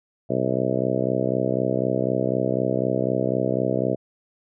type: harmonic tone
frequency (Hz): 64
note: C2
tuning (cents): -38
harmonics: 2 / 3 / 4 / 5 / 6 / 7 / 8 / 9 / 10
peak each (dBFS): -29 / -29 / -29 / -29 / -29 / -29 / -29 / -29 / -29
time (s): 0.29-3.96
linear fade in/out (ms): 20
effects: none